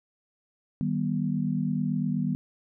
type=chord; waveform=sine; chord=Eb augmented; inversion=none; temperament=just; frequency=155.56 / 194.45 / 243.1 Hz; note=Eb3 / G3 / B3; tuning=0 / -14 / -27 cents; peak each=-29 dBFS; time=0.81-2.35 s; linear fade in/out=0 ms; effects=none